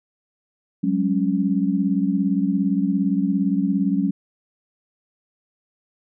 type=chord; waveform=sine; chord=F# suspended second; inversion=none; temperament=equal with one note detuned; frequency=185 / 202.4 / 277.2 Hz; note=F#3 / G#3 / C#4; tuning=0 / -44 / 0 cents; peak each=-22 dBFS; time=0.83-4.11 s; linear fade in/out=10 ms; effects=none